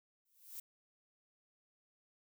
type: noise with exponential growth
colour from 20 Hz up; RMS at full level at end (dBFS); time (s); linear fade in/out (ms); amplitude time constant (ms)
violet; -43; 0.25-0.6; 5; 76
effects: none